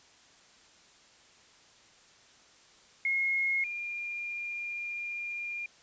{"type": "tone pair in turn", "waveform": "sine", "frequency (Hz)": [2159, 2405], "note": ["C#7", "D7"], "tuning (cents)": [-46, 41], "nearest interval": "major second", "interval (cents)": 187, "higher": "second", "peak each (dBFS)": [-26, -34], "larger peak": "first", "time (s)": [[3.05, 3.64], [3.64, 5.66]], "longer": "second", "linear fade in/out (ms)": 2, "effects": ["white hiss -59 dBFS RMS until 5.82 s", "resampled to 16000 Hz"]}